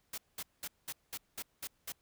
white noise bursts, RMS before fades -41 dBFS, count 8, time 0.13-1.922 s, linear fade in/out 5 ms, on 49 ms, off 200 ms, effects pink hiss -75 dBFS RMS until 2.01 s

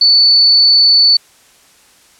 sine tone, 4481 Hz, C#8, 18 cents sharp, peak -5 dBFS, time 0.01-1.17 s, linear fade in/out 5 ms, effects white hiss -47 dBFS RMS until 2.19 s + low-pass 10000 Hz 12 dB/octave

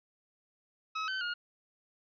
sawtooth tone with pitch steps, 1283 / 1530 / 1428 Hz, E6 / G6 / F6, -47 / -42 / +38 cents, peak -29 dBFS, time 0.95-1.34 s, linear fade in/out 10 ms, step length 130 ms, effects resampled to 11025 Hz + 11-bit

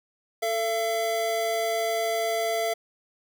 square tone pair together, 444.2 / 677 Hz, A4 / E5, +16 / +46 cents, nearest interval perfect fifth, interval 730 cents, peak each -31 / -26 dBFS, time 0.42-2.74 s, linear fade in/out 10 ms, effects none

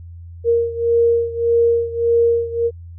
sine beating tone pair, 466.4 / 468.1 Hz, A#4 / A#4, +1 / +7 cents, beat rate 1.7 Hz, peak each -15 / -18 dBFS, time 0.44-2.71 s, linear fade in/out 50 ms, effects added 85 Hz sine -33 dBFS peak until 2.98 s

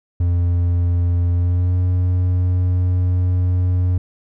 triangle tone with pitch glide, 87.31 to 90.28 Hz, F2 to F#2, 0 to -42 cents, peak -12 dBFS, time 0.2-3.98 s, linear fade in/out 5 ms, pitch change +58 cents, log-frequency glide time 1.34-1.76 s, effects none

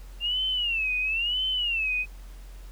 sine tone with vibrato, 2762 Hz, F7, 20 cents flat, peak -24 dBFS, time 0.2-2.06 s, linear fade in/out 50 ms, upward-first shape sine, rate 0.99 Hz, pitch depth 180 cents each way, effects added 44 Hz sine -40 dBFS peak until 2.71 s + pink hiss -55 dBFS RMS until 2.71 s

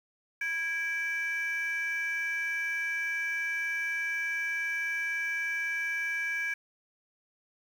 sine tone pair together, 1646.1 / 2322 Hz, G#6 / D7, -16 / -20 cents, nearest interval tritone, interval 596 cents, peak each -30 / -30 dBFS, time 0.41-6.54 s, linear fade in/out 5 ms, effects tanh soft clip ceiling -26 dBFS + 9-bit

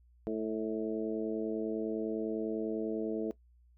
harmonic tone with a mistuned harmonic, 110 Hz, A2, in tune, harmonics 2 / 3 / 4 / 5 / 6, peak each -38 / -36 / -35 / -45 / -43 dBFS, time 0.27-3.31 s, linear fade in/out 0 ms, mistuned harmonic 6, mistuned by -25 cents, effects noise-tail reverb RT60 0.1 s tail -18 dB re dry + added 60 Hz sine -60 dBFS peak until 3.77 s

